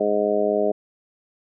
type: harmonic tone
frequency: 103.83 Hz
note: G#2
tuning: in tune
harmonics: 2 / 3 / 4 / 5 / 6 / 7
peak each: -29 / -29 / -22 / -27 / -22 / -31 dBFS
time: 0-0.72 s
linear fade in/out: 10 ms
effects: none